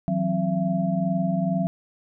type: tone cluster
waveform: sine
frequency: 162.2 / 184.4 / 263.6 / 673 Hz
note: E3 / F#3 / C4 / E5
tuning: -28 / -6 / +13 / +36 cents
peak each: -28 / -23 / -31 / -28 dBFS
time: 0.08-1.67 s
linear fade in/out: 0 ms
effects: none